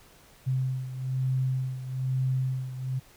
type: beating tone pair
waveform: sine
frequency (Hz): 130 / 131.1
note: C3 / C3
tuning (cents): -11 / +4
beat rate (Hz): 1.1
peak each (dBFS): -27 / -32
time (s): 0.46-3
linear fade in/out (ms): 20
effects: pink hiss -56 dBFS RMS until 3.16 s